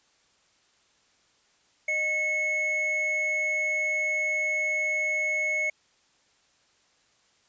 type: tone pair together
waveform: triangle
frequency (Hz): 615.4 / 2193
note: D#5 / C#7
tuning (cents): -19 / -19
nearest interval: octave + minor seventh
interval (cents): 2200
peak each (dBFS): -33 / -23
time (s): 1.88-5.7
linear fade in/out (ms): 5
effects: white hiss -65 dBFS RMS until 7.48 s + resampled to 16000 Hz